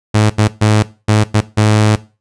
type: tone bursts at uneven times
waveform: sawtooth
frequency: 107 Hz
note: A2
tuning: 48 cents flat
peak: -4 dBFS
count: 6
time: 0.14-0.3 / 0.38-0.48 / 0.61-0.83 / 1.08-1.24 / 1.34-1.41 / 1.57-1.96 s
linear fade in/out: 10 ms
effects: noise-tail reverb RT60 0.3 s tail -17 dB re dry + resampled to 22050 Hz